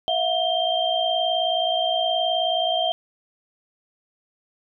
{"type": "tone cluster", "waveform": "sine", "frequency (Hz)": [658, 717, 3164], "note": ["E5", "F5", "G7"], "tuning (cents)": [-3, 45, 15], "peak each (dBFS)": -24, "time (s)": [0.08, 2.92], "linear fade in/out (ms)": 0, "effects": []}